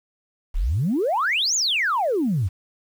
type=exponential two-way sweep; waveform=sine; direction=up then down; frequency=30.87 to 7170 to 82.3 Hz; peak=-18 dBFS; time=0.54-2.49 s; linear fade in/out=20 ms; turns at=1.55 s; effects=tanh soft clip ceiling -14 dBFS + 8-bit